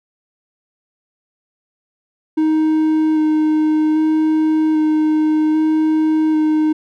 triangle tone with vibrato, 311.1 Hz, D#4, in tune, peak -10 dBFS, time 2.37-6.73 s, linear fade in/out 10 ms, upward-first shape square, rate 0.63 Hz, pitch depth 10 cents each way, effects none

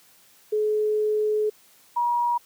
sine tone pair in turn, 426.2 / 956.8 Hz, G#4 / A#5, +45 / +45 cents, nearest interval octave + major second, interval 1400 cents, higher second, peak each -20 dBFS, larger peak neither, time 0.52-1.5 / 1.96-2.38 s, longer first, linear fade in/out 10 ms, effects white hiss -56 dBFS RMS until 2.45 s + high-pass 100 Hz 12 dB/octave

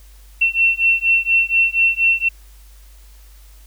sine beating tone pair, 2704 / 2708.2 Hz, E7 / E7, +43 / +46 cents, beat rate 4.2 Hz, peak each -16 / -16 dBFS, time 0.41-2.29 s, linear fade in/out 10 ms, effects added 50 Hz sine -41 dBFS peak until 3.66 s + white hiss -52 dBFS RMS until 3.66 s

